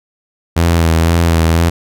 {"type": "tone with vibrato", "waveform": "sawtooth", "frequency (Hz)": 83.1, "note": "E2", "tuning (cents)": 15, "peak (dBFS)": -5, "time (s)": [0.56, 1.7], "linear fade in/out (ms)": 10, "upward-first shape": "sine", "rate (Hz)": 2, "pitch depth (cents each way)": 33, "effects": []}